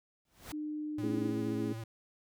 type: noise with exponential growth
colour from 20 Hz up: pink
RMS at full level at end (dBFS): -41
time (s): 0.25-0.52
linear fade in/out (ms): 2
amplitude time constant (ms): 57
type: tone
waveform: sine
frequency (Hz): 302.4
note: D#4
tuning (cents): -49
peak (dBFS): -35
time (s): 0.52-1.31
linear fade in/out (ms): 20
type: tone with vibrato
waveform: square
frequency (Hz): 112.7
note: A2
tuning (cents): +42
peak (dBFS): -40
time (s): 0.98-1.84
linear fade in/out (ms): 5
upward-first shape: triangle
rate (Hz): 15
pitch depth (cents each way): 41
type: chord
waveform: sine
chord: A major seventh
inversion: none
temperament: equal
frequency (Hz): 220 / 277.2 / 329.6 / 415.3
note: A3 / C#4 / E4 / G#4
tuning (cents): 0 / 0 / 0 / 0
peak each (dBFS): -37 / -37 / -37 / -40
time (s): 1.03-1.73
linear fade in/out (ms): 5
effects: none